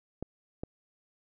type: clicks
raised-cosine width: 2 ms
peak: -22 dBFS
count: 2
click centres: 0.226 / 0.635 s
effects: none